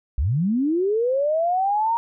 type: linear sweep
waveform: sine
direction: up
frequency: 54.1 to 939 Hz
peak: -18 dBFS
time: 0.18-1.97 s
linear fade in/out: 0 ms
effects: none